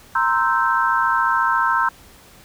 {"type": "chord", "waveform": "sine", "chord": "C dominant seventh", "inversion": "third", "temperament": "equal with one note detuned", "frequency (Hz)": [932.3, 1046.5, 1318.5, 1555.4], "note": ["Bb5", "C6", "E6", "G6"], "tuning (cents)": [0, 0, 0, -14], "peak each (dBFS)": -21, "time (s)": [0.15, 1.89], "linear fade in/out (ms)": 5, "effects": ["pink hiss -47 dBFS RMS until 2.44 s"]}